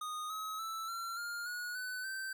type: tone with pitch steps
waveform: square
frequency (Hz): 1237 / 1277.7 / 1319.7 / 1363.1 / 1407.9 / 1454.2 / 1502 / 1551.3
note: D#6 / D#6 / E6 / F6 / F6 / F#6 / F#6 / G6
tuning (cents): -10 / +46 / +2 / -42 / +14 / -30 / +26 / -19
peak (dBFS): -39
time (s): 0.01-2.33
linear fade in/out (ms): 5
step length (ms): 290
effects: none